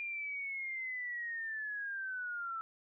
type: linear sweep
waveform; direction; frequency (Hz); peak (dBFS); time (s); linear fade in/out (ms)
sine; down; 2406 to 1318.5; -37; 0-2.61; 0
effects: none